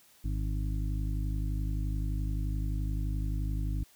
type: harmonic tone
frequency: 51.6 Hz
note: G#1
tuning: 10 cents flat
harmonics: 1 / 2 / 3 / 5 / 6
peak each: -30 / -36 / -40 / -44 / -46 dBFS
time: 0.24-3.84 s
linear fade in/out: 10 ms
effects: white hiss -61 dBFS RMS until 3.95 s